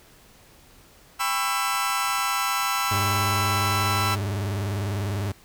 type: chord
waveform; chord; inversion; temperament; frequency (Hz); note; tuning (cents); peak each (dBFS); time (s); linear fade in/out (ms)
sawtooth; C# half-diminished seventh; second; just; 798.3 / 997.9 / 1108.7 / 1330.5; G5 / B5 / C#6 / E6; +31 / +18 / 0 / +16; -27 / -25 / -28 / -22; 1.19-4.16; 20
type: tone with vibrato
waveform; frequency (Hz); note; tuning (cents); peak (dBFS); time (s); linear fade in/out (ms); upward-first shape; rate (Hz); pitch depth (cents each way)
40% pulse; 100; G2; +35; -24; 2.91-5.32; 5; sine; 20; 130
effects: pink hiss -53 dBFS RMS until 5.44 s